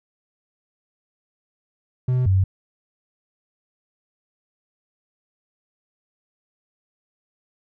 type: tone pair in turn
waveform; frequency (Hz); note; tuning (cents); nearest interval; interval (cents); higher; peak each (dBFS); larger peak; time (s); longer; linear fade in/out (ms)
triangle / sine; 126.7 / 94.92; B2 / F#2; +45 / +45; perfect fourth; 500; first; -15 / -14; second; 2.08-2.26 / 2.26-2.44; neither; 5
effects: none